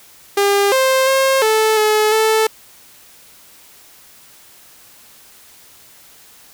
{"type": "tone with pitch steps", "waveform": "sawtooth", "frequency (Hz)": [402, 526, 535, 437.1, 428.1, 439.1], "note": ["G4", "C5", "C5", "A4", "A4", "A4"], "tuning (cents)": [44, 9, 38, -11, -47, -4], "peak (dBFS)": -8, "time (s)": [0.37, 2.47], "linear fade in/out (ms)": 5, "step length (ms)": 350, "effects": ["white hiss -45 dBFS RMS until 6.53 s"]}